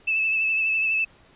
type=tone with vibrato; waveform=sine; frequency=2622 Hz; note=E7; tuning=10 cents flat; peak=-20 dBFS; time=0.07-1.05 s; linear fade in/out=10 ms; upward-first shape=triangle; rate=12 Hz; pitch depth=33 cents each way; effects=pink hiss -55 dBFS RMS until 1.35 s + resampled to 8000 Hz

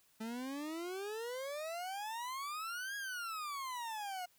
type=exponential two-way sweep; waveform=40% pulse; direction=up then down; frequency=217.3 to 1661.2 to 709 Hz; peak=-39 dBFS; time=0.2-4.26 s; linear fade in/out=10 ms; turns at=2.96 s; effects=white hiss -70 dBFS RMS until 4.38 s

